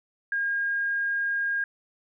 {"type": "tone", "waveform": "sine", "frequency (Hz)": 1621, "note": "G#6", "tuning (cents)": -42, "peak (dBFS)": -24, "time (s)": [0.32, 1.64], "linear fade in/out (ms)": 2, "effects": []}